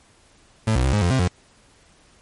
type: tone with pitch steps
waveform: 30% pulse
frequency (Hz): 110.3 / 63.1 / 66.8 / 104.2 / 87 / 131.3 / 89.8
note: A2 / B1 / C2 / G#2 / F2 / C3 / F2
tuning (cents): +5 / +38 / +36 / +6 / -6 / +6 / +49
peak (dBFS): -14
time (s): 0.67-1.279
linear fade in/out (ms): 5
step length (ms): 87
effects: pink hiss -55 dBFS RMS until 2.21 s + MP3 48 kbps